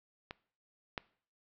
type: clicks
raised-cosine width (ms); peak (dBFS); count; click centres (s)
0.3; -25 / -19; 2; 0.309 / 0.978
effects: noise-tail reverb RT60 0.5 s tail -21 dB re dry + low-pass 5000 Hz 12 dB/octave